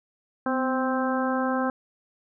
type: harmonic tone with a mistuned harmonic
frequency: 261.6 Hz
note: C4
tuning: in tune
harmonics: 1 / 2 / 3 / 4 / 5 / 6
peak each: -26 / -29 / -31 / -32 / -33 / -34 dBFS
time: 0.46-1.7 s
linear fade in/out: 2 ms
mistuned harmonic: 1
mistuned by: -39 cents
effects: none